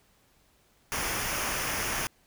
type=noise with comb filter; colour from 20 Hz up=pink; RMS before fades=-31 dBFS; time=0.92-2.07 s; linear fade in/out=0 ms; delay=0.25 ms; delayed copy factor=-0.6; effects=pink hiss -65 dBFS RMS until 2.26 s